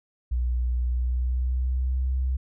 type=tone with pitch glide; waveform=sine; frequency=61 to 64.63 Hz; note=B1 to C2; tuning=-21 to -21 cents; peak=-22 dBFS; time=0.31-2.37 s; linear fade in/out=10 ms; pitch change=+100 cents; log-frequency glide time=0.83-2.07 s; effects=none